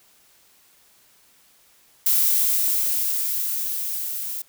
violet noise with level ramp, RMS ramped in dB -18 to -30 dBFS, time 2.06-4.42 s, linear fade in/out 5 ms, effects white hiss -57 dBFS RMS until 4.48 s

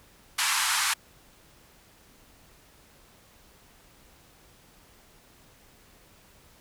pink band-pass noise, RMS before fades -26 dBFS, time 0.38-0.94 s, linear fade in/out 10 ms, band 900 to 12000 Hz, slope 48 dB/octave, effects pink hiss -57 dBFS RMS until 6.6 s

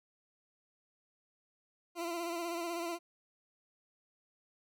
20% pulse tone with vibrato, 340.6 Hz, F4, 43 cents flat, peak -31 dBFS, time 1.95-2.99 s, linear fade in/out 50 ms, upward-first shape sine, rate 16 Hz, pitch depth 43 cents each way, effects none

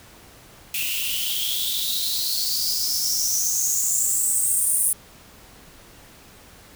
blue noise with high-pass filter sweep, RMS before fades -23 dBFS, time 0.74-4.93 s, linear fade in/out 2 ms, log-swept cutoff 2600 to 9800 Hz, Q 9.1, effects pink hiss -48 dBFS RMS until 6.75 s

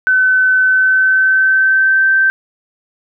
sine tone with pitch glide, 1517 to 1556 Hz, F#6 to G6, +43 to -13 cents, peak -8 dBFS, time 0.07-2.3 s, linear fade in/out 0 ms, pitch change +44 cents, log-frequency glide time 0.62-2.09 s, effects none

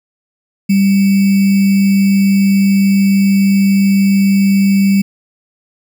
sine tone with sample-and-hold, 196.5 Hz, G3, 4 cents sharp, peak -7 dBFS, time 0.69-5.02 s, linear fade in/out 10 ms, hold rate 2450 Hz, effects none

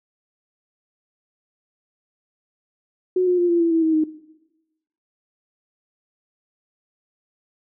sine tone with pitch steps, 367.1 / 358.7 / 350.5 / 342.5 / 334.7 / 327 / 319.6 / 312.3 Hz, F#4 / F4 / F4 / F4 / E4 / E4 / D#4 / D#4, -14 / +46 / +6 / -34 / +26 / -14 / +47 / +7 cents, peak -15 dBFS, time 3.16-4.04 s, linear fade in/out 5 ms, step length 110 ms, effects noise-tail reverb RT60 1.0 s tail -17 dB re dry

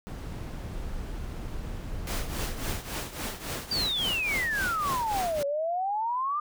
brown noise, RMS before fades -35 dBFS, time 0.07-2.79 s, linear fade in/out 0 ms
pink noise with tremolo, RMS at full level -32 dBFS, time 2.07-5.43 s, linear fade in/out 2 ms, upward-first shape triangle, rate 3.6 Hz, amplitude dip 80%
sine exponential two-way sweep, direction down then up, 4747 to 554.4 to 1217 Hz, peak -26 dBFS, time 3.71-6.4 s, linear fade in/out 5 ms, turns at 5.45 s
effects none

